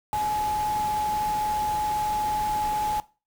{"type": "tone in noise", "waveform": "sine", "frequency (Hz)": 846, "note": "G#5", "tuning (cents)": 32, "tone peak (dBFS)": -24, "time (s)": [0.13, 3], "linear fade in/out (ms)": 0, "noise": "pink", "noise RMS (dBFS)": -37, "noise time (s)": [0.13, 3], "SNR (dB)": 10, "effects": ["noise-tail reverb RT60 0.3 s tail -18 dB re dry"]}